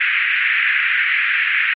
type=band-pass noise; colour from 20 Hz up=pink; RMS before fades=-17 dBFS; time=0-1.74 s; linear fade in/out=10 ms; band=1600 to 2600 Hz; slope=48 dB/octave; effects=MP3 48 kbps